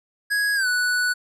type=tone with pitch glide; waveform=square; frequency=1661.2 to 1480 Hz; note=G#6 to F#6; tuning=0 to 0 cents; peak=-20 dBFS; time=0.3-1.14 s; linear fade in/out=20 ms; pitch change=-200 cents; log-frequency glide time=0.55-0.67 s; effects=low-pass 12000 Hz 12 dB/octave